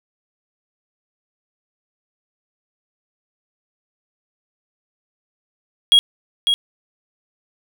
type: tone with echo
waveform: triangle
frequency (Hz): 3299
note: G#7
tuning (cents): -12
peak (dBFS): -6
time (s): 5.92-5.99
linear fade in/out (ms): 0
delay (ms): 550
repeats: 1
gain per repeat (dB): -6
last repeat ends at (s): 6.54
effects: none